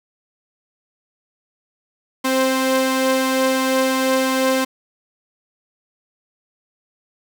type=tone pair together; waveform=sawtooth; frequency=263.1 / 523.3 Hz; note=C4 / C5; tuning=+10 / 0 cents; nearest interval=octave; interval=1190 cents; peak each=-15 dBFS; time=2.24-4.65 s; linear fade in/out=10 ms; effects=none